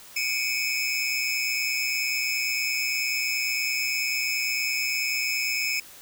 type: tone cluster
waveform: square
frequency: 2238 / 2406 / 2535 / 5220 Hz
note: C#7 / D7 / D#7 / E8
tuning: +16 / +41 / +32 / -18 cents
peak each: -31 dBFS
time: 0.16-5.8 s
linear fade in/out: 5 ms
effects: white hiss -47 dBFS RMS until 6.01 s